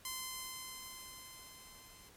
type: tone with level ramp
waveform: 5% pulse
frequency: 1035 Hz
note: C6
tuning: 19 cents flat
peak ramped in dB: -27 to -46 dBFS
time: 0.05-2.09 s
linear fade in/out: 2 ms
effects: pink hiss -61 dBFS RMS until 2.16 s + MP3 64 kbps